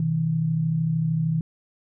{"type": "tone pair together", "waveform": "sine", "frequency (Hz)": [127.6, 160.77], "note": ["C3", "E3"], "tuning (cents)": [-43, -43], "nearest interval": "major third", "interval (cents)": 400, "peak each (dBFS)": [-28, -21], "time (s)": [0, 1.41], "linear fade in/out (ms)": 2, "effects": []}